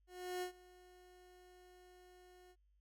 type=tone with ADSR envelope; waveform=30% pulse; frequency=362.3 Hz; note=F#4; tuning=36 cents flat; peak=-36 dBFS; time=0.07-2.56 s; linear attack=350 ms; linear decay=100 ms; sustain=-22 dB; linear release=55 ms; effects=added 50 Hz sine -70 dBFS peak until 2.8 s